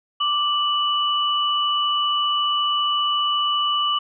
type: tone pair together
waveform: sine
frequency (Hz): 1174.7 / 2960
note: D6 / F#7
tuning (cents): 0 / 0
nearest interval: octave + major third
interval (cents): 1600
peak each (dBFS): -21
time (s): 0.2-3.99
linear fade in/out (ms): 10
effects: none

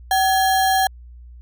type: tone with sample-and-hold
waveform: sine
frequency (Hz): 763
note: G5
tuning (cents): -47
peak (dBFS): -14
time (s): 0.11-0.87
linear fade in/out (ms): 2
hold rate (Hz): 2450
effects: added 60 Hz sine -38 dBFS peak until 1.41 s

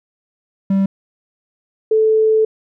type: tone pair in turn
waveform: triangle / sine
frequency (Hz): 194.6 / 437.7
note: G3 / A4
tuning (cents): -12 / -9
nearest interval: octave + major second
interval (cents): 1403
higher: second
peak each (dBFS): -10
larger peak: neither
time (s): 0.7-0.86 / 1.91-2.45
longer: second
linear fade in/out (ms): 5
effects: none

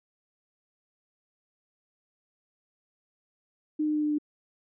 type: tone with pitch steps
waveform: sine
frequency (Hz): 305.1 / 303.3 / 301.6 / 299.9 / 298.1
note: D#4 / D#4 / D4 / D4 / D4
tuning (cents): -34 / -44 / +46 / +36 / +26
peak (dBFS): -24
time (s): 3.79-4.185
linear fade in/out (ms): 10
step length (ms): 79
effects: none

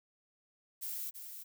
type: noise with echo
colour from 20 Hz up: violet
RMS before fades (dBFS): -40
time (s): 0.81-1.11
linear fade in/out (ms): 20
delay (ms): 330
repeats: 1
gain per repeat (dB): -7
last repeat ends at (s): 1.44
effects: none

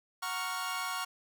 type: chord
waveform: sawtooth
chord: Gb major seventh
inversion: none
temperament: equal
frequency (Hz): 740 / 932.3 / 1108.7 / 1396.9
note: Gb5 / Bb5 / Db6 / F6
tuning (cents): 0 / 0 / 0 / 0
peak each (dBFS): -38 / -39 / -33 / -35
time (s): 0.22-1.05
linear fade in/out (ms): 10
effects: none

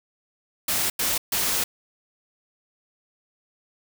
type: noise bursts at uneven times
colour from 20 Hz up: white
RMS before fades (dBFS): -24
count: 3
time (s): 0.68-0.9 / 0.99-1.18 / 1.32-1.64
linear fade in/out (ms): 5
effects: none

